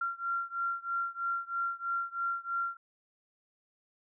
sine beating tone pair, 1375 / 1378.1 Hz, F6 / F6, -27 / -23 cents, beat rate 3.1 Hz, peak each -34 / -35 dBFS, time 0.01-2.77 s, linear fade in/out 5 ms, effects none

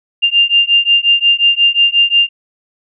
sine beating tone pair, 2794 / 2799.6 Hz, F7 / F7, 0 / +4 cents, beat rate 5.6 Hz, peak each -11 dBFS, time 0.22-2.29 s, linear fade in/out 20 ms, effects none

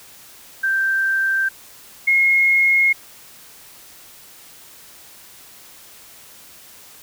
sine tone pair in turn, 1568 / 2156 Hz, G6 / C#7, 0 / -49 cents, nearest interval tritone, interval 551 cents, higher second, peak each -16 / -12 dBFS, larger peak second, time 0.63-1.49 / 2.07-2.93 s, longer neither, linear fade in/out 10 ms, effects white hiss -44 dBFS RMS until 7.02 s

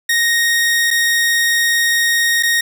sawtooth tone with dropouts, 1864.7 Hz, A#6, in tune, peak -9 dBFS, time 0.09-2.61 s, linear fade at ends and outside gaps 5 ms, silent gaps 0.906-0.91 / 2.427-2.432 s, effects none

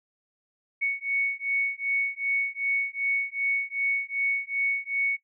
sine beating tone pair, 2220 / 2222.6 Hz, C#7 / C#7, +2 / +4 cents, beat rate 2.6 Hz, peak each -28 dBFS, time 0.81-5.17 s, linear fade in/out 20 ms, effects noise-tail reverb RT60 0.1 s tail -19 dB re dry

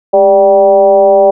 sine tone with frequency modulation, 587.3 Hz, D5, in tune, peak -3 dBFS, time 0.13-1.31 s, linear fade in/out 10 ms, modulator 189 Hz, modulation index 0.89, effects none

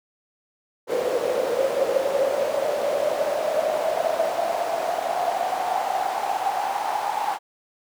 brown noise with high-pass filter sweep, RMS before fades -24 dBFS, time 0.87-7.39 s, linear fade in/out 50 ms, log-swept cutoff 490 to 850 Hz, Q 9.9, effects none

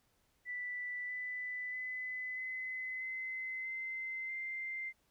sine tone with pitch steps, 1975.5 / 1993.8 / 2012 / 2031 / 2050 / 2069 / 2088 Hz, B6 / B6 / B6 / B6 / C7 / C7 / C7, 0 / +16 / +32 / +48 / -36 / -20 / -4 cents, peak -38 dBFS, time 0.45-4.93 s, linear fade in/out 50 ms, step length 640 ms, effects pink hiss -75 dBFS RMS until 5.1 s

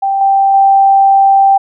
sine tone with level steps, 784 Hz, G5, in tune, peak -10 / -6 / -4 dBFS, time 0.02-1.58 s, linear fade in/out 10 ms, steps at 0.21 / 0.54 s, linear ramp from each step 2 ms, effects none

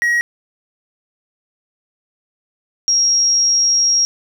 triangle / sine tone pair in turn, 1900 / 5607 Hz, A#6 / F8, +33 / +6 cents, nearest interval octave + perfect fifth, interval 1873 cents, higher second, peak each -11 dBFS, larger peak neither, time 0.02-0.21 / 2.88-4.05 s, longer second, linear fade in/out 0 ms, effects none

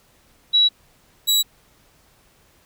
sine / sawtooth tone pair in turn, 3900 / 3900 Hz, B7 / B7, -23 / -23 cents, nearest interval unison, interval 0 cents, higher neither, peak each -12 dBFS, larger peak neither, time 0.53-0.69 / 1.27-1.43 s, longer neither, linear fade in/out 20 ms, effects pink hiss -57 dBFS RMS until 2.65 s

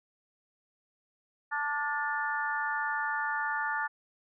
harmonic tone with a mistuned harmonic, 293.7 Hz, D4, in tune, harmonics 3 / 4 / 5 / 6, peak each -34 / -37 / -34 / -34 dBFS, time 1.51-3.88 s, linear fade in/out 20 ms, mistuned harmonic 5, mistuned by -33 cents, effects none

